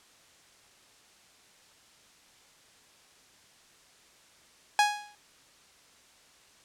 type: tone with exponential decay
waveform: sawtooth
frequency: 830.6 Hz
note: G#5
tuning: in tune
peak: -14 dBFS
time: 4.79-5.15 s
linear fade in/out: 1 ms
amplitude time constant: 78 ms
effects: white hiss -59 dBFS RMS until 6.64 s + low-pass 8000 Hz 12 dB/octave